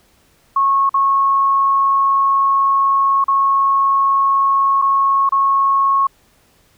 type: tone with dropouts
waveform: sine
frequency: 1096 Hz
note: C#6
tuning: 20 cents flat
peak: -11 dBFS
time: 0.56-6.07 s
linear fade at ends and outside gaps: 5 ms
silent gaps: 0.894-0.941 / 3.242-3.281 / 4.817-4.821 / 5.292-5.321 s
effects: pink hiss -55 dBFS RMS until 6.77 s